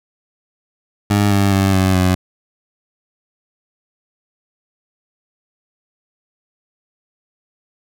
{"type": "tone with pitch steps", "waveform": "20% pulse", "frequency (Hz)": [102.3, 99.62, 97.01, 94.46, 91.99], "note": ["G#2", "G2", "G2", "F#2", "F#2"], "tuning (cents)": [-26, 28, -18, 36, -10], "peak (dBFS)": -7, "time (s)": [1.1, 2.15], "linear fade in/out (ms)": 5, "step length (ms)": 210, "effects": []}